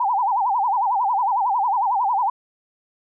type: tone with vibrato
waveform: sine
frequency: 880 Hz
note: A5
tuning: in tune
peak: -17 dBFS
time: 0-2.3 s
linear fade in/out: 5 ms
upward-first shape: sine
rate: 11 Hz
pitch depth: 230 cents each way
effects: none